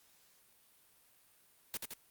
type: noise with echo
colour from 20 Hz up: white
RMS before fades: -38 dBFS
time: 1.74-1.77 s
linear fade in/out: 0 ms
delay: 83 ms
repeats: 2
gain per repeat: -3 dB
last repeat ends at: 1.936 s
effects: white hiss -67 dBFS RMS until 2.1 s + Opus 48 kbps